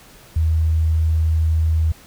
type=tone; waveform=sine; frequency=80 Hz; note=D#2; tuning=49 cents sharp; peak=-14 dBFS; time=0.36-1.92 s; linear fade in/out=5 ms; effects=pink hiss -46 dBFS RMS until 2.06 s